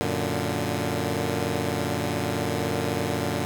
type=chord; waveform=10% pulse; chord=Gb augmented; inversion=none; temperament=equal with one note detuned; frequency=92.5 / 115.8 / 146.83 Hz; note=Gb2 / Bb2 / D3; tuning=0 / -11 / 0 cents; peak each=-21 dBFS; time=0.01-3.45 s; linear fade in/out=0 ms; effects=none